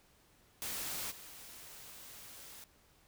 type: noise with level steps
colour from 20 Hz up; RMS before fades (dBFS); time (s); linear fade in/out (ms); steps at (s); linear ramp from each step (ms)
white; -40 / -52; 0.62-2.64; 0; 1.1; 20
effects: pink hiss -67 dBFS RMS until 3.07 s